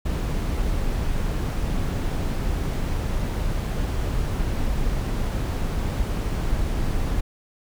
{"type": "noise", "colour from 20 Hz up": "brown", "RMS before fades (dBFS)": -24, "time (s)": [0.05, 7.21], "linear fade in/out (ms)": 10, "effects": []}